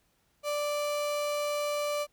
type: tone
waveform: 35% pulse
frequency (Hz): 587.3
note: D5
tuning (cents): 0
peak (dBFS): -27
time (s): 0.43-2.07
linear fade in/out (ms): 50
effects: pink hiss -71 dBFS RMS until 2.12 s